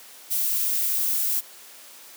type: noise with high-pass filter sweep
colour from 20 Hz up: violet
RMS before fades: -24 dBFS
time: 0.3-1.41 s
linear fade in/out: 20 ms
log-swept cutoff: 2500 to 560 Hz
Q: 0.99
effects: white hiss -46 dBFS RMS until 2.16 s + high-pass 300 Hz 12 dB/octave